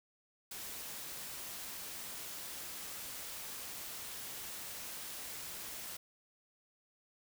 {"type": "noise", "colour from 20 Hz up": "white", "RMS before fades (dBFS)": -45, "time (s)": [0.51, 5.97], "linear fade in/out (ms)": 5, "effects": []}